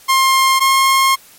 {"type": "tone pair in turn", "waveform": "sawtooth", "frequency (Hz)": [1062, 1071.9], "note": ["C6", "C6"], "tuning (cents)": [25, 42], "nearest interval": "unison", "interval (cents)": 17, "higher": "second", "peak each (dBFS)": -6, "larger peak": "neither", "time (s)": [[0.08, 0.6], [0.6, 1.16]], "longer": "second", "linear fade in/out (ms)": 20, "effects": ["white hiss -44 dBFS RMS until 1.38 s", "MP3 64 kbps"]}